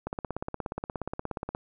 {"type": "click train", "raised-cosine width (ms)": 1, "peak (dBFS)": -18, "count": 26, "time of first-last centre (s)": [0.07, 1.549], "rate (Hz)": 16.9, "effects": []}